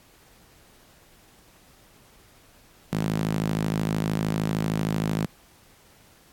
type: tone with high-pass filter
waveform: sawtooth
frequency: 53.1 Hz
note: G#1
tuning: 39 cents sharp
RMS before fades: -26 dBFS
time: 2.92-5.26 s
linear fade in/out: 5 ms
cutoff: 170 Hz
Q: 2.7
effects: pink hiss -56 dBFS RMS until 6.32 s + AAC 64 kbps